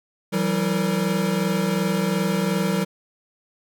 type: tone cluster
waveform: square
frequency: 167.8 / 190.5 / 330.2 / 461 Hz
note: E3 / G3 / E4 / A#4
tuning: +31 / -49 / +3 / -19 cents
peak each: -27 / -23 / -32 / -29 dBFS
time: 0.32-2.85 s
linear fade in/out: 20 ms
effects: none